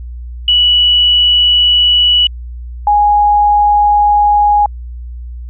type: tone pair in turn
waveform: sine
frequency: 2945 / 827.9 Hz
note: F#7 / G#5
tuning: -9 / -6 cents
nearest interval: octave + minor seventh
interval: 2197 cents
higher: first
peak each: -6 dBFS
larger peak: neither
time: 0.48-2.27 / 2.87-4.66 s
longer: neither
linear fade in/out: 2 ms
effects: added 60 Hz sine -23 dBFS peak until 5.49 s